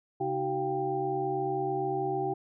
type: tone cluster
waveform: sine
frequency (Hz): 135.7 / 313.5 / 380.1 / 699 / 788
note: C#3 / D#4 / F#4 / F5 / G5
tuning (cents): -36 / +13 / +47 / +1 / +9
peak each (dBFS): -38 / -38 / -31 / -39 / -32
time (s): 0.2-2.34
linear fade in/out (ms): 10
effects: none